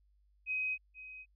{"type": "tone with echo", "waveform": "sine", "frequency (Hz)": 2523, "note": "D#7", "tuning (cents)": 23, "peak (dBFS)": -32, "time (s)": [0.46, 0.78], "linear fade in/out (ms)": 50, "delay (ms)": 480, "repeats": 1, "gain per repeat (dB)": -14, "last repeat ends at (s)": 1.26, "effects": ["added 50 Hz sine -66 dBFS peak until 1.35 s"]}